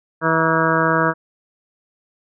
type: harmonic tone with a mistuned harmonic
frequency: 162.3 Hz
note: E3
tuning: 27 cents flat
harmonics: 1 / 2 / 3 / 4 / 6 / 7 / 8 / 9 / 10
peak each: -23 / -23 / -23 / -23 / -23 / -23 / -23 / -23 / -23 dBFS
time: 0.21-1.14 s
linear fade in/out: 50 ms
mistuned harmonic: 6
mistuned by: -28 cents
effects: none